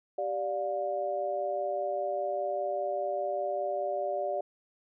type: tone cluster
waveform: sine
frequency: 390.2 / 586 / 711 Hz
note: G4 / D5 / F5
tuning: -8 / -4 / +31 cents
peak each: -37 / -31 / -34 dBFS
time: 0.18-4.41 s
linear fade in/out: 5 ms
effects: none